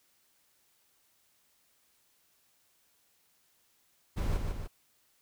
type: noise with echo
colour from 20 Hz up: brown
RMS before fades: -31 dBFS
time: 4.16-4.38 s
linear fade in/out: 20 ms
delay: 150 ms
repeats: 2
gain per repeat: -4 dB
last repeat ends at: 4.68 s
effects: white hiss -70 dBFS RMS until 5.21 s